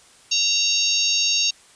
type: harmonic tone with a mistuned harmonic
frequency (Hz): 921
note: A#5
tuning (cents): -21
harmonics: 3 / 4 / 5 / 6 / 7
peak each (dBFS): -24 / -24 / -24 / -24 / -24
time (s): 0.31-1.51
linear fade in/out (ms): 10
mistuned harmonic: 4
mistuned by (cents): +48
effects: white hiss -51 dBFS RMS until 1.75 s + resampled to 22050 Hz